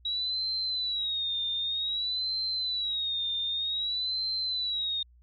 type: tone with vibrato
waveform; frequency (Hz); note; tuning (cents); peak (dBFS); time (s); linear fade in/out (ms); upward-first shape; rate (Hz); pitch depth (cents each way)
sine; 3856; B7; -42; -28; 0.05-5.03; 5; sine; 0.53; 110
effects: added 60 Hz sine -55 dBFS peak until 5.22 s